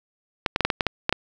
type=clicks; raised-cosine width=0.3 ms; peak=-4 dBFS; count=9; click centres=0.462 / 0.561 / 0.607 / 0.65 / 0.702 / 0.808 / 0.867 / 1.094 / 1.126 s; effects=none